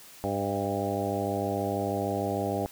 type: harmonic tone with a mistuned harmonic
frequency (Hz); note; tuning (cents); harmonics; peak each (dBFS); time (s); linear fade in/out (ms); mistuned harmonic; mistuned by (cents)
100; G2; +35; 1 / 2 / 3 / 4 / 5 / 6 / 7 / 8; -35 / -35 / -35 / -35 / -35 / -35 / -35 / -35; 0.24-2.66; 0; 7; -34
effects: white hiss -50 dBFS RMS until 2.71 s